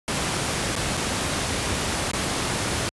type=noise with dropouts; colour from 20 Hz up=pink; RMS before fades=-25 dBFS; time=0.08-2.89 s; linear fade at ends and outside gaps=0 ms; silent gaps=0.754-0.763 / 0.97-0.974 / 2.114-2.134 s; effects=high-pass 60 Hz 12 dB/octave + resampled to 24000 Hz